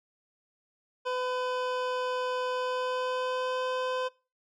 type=tone with pitch glide; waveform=25% pulse; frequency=504 to 510.2 Hz; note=B4 to C5; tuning=+35 to -44 cents; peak=-25 dBFS; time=1.05-4.09 s; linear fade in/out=20 ms; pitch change=+21 cents; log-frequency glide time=2.49-3.64 s; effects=noise-tail reverb RT60 0.3 s tail -22 dB re dry + low-pass 4000 Hz 12 dB/octave